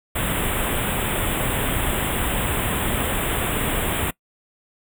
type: band-stop noise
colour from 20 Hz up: pink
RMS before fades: -23 dBFS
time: 0.15-4.11 s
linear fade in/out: 10 ms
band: 3600 to 7700 Hz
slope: 96 dB/octave
effects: noise-tail reverb RT60 0.1 s tail -22 dB re dry